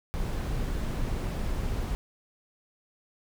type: noise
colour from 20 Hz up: brown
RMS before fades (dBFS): -30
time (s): 0.14-1.95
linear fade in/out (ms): 0
effects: none